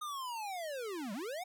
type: linear two-way sweep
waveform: square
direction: down then up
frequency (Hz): 1244.5 to 186.5 to 766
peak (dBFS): -39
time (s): 0.01-1.44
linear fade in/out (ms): 10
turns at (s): 1.13
effects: none